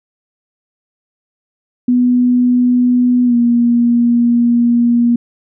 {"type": "tone with pitch glide", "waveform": "sine", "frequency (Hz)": [246.9, 237.8], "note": ["B3", "A#3"], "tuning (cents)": [0, 35], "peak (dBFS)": -8, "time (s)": [1.88, 5.16], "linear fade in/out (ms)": 5, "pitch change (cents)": -65, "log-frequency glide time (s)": [3.25, 3.35], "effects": []}